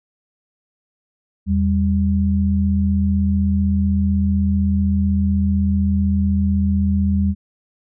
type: tone pair together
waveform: sine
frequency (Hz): 82.06 / 197.9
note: E2 / G3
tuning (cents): -7 / +17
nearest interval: octave + minor third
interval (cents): 1524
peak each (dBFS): -17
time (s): 1.46-7.35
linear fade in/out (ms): 50
effects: none